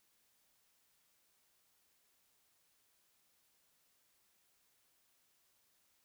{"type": "silence", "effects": ["white hiss -75 dBFS RMS until 6.04 s"]}